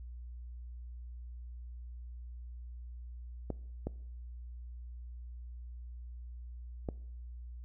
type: clicks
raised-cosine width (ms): 2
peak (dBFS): -22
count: 3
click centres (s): 3.503 / 3.87 / 6.888
effects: noise-tail reverb RT60 0.7 s tail -22 dB re dry + added 60 Hz sine -43 dBFS peak until 7.64 s